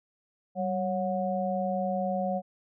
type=tone cluster; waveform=sine; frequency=192.9 / 553 / 729 Hz; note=G3 / C#5 / F#5; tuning=-28 / -4 / -26 cents; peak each=-31 dBFS; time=0.55-2.42 s; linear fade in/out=50 ms; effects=none